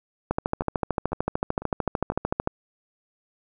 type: two click trains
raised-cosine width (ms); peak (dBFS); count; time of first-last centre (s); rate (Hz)
1; -23 / -9; 4 / 30; 0.62-2.12 / 0.31-2.474; 2 / 13.4
effects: none